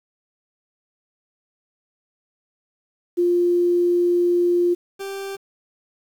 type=tone pair in turn; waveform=sine / 40% pulse; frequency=350.6 / 392.2 Hz; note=F4 / G4; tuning=+7 / +1 cents; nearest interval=major second; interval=194 cents; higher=second; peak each=-15 / -27 dBFS; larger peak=first; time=3.17-4.75 / 4.99-5.37 s; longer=first; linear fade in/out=20 ms; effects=8-bit